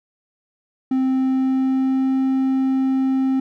triangle tone with pitch glide, 261.6 to 264.6 Hz, C4 to C4, 0 to +20 cents, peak -14 dBFS, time 0.91-3.4 s, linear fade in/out 5 ms, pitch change +20 cents, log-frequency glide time 1.02-2.18 s, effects none

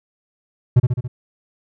triangle tone with echo, 123.47 Hz, B2, in tune, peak -5 dBFS, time 0.76-0.8 s, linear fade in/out 10 ms, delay 70 ms, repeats 4, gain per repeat -4 dB, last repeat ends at 1.08 s, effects none

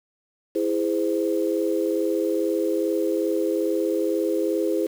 sine chord, E augmented, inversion none, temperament just, 329.6 / 412 / 515 Hz, E4 / G#4 / B#4, 0 / -14 / -28 cents, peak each -24 / -25 / -26 dBFS, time 0.55-4.87 s, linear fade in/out 10 ms, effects 7-bit

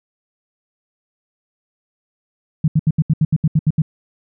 sine tone bursts, 155.56 Hz, D#3, in tune, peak -10 dBFS, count 11, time 2.64-3.82 s, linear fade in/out 5 ms, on 40 ms, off 74 ms, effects none

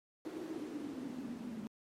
white noise with band-pass filter sweep, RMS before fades -43 dBFS, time 0.25-1.67 s, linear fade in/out 0 ms, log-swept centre 340 to 220 Hz, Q 9.6, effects MP3 64 kbps

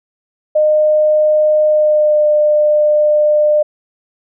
sine tone with pitch glide, 611 to 601.2 Hz, D#5 to D5, -32 to +40 cents, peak -8 dBFS, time 0.55-3.63 s, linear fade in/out 10 ms, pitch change -28 cents, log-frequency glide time 1.66-2.26 s, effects none

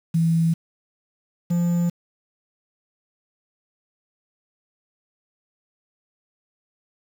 sine / triangle tone pair in turn, 164.81 / 172.96 Hz, E3 / F3, 0 / -16 cents, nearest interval minor second, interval 84 cents, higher second, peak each -16 dBFS, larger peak neither, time 0.14-0.54 / 1.5-1.9 s, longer neither, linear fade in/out 10 ms, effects 7-bit

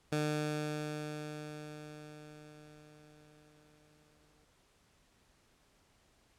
15% pulse tone with exponential decay, 151 Hz, D3, 48 cents sharp, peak -24 dBFS, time 0.12-4.45 s, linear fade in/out 5 ms, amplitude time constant 940 ms, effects pink hiss -69 dBFS RMS until 6.38 s + low-pass 10000 Hz 12 dB/octave

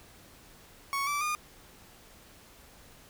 30% pulse tone with pitch steps, 1110 / 1161.8 / 1216.1 Hz, C#6 / D6 / D#6, +2 / -19 / -40 cents, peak -26 dBFS, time 0.93-1.35 s, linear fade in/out 0 ms, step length 140 ms, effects pink hiss -55 dBFS RMS until 3.09 s

